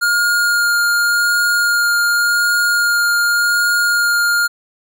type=tone with vibrato; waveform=square; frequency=1417 Hz; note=F6; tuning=25 cents sharp; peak=-13 dBFS; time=0.01-4.48 s; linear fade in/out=20 ms; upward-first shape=sine; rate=0.88 Hz; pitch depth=8 cents each way; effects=none